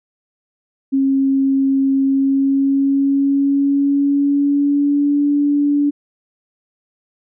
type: tone with pitch glide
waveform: sine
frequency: 270.8 to 288.6 Hz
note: C#4 to D4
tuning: -40 to -30 cents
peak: -12 dBFS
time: 0.92-5.91 s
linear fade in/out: 20 ms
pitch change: +110 cents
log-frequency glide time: 2.03-5.26 s
effects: none